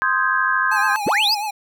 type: chord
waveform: sine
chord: Ab major seventh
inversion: first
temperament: equal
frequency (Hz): 1046.5 / 1244.5 / 1568 / 1661.2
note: C6 / Eb6 / G6 / Ab6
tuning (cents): 0 / 0 / 0 / 0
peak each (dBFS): -21 / -24 / -20 / -22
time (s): 0.02-0.96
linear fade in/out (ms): 0
type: tone with vibrato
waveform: square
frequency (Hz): 840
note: G#5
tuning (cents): +19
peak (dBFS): -23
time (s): 0.71-1.51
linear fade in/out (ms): 10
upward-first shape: triangle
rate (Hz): 8.5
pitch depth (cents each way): 84
type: linear sweep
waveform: triangle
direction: up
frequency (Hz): 63.2 to 5250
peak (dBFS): -14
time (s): 1.06-1.35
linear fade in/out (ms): 10
effects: none